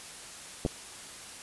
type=clicks; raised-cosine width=2 ms; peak=-16 dBFS; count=2; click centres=0.651 / 0.662 s; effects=white hiss -45 dBFS RMS until 1.42 s + resampled to 24000 Hz